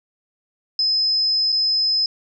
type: tone with dropouts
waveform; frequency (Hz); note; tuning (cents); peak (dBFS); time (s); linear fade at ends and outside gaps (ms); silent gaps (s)
sine; 5100; D#8; +42; -16; 0.79-2.06; 2; 1.521-1.525
effects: none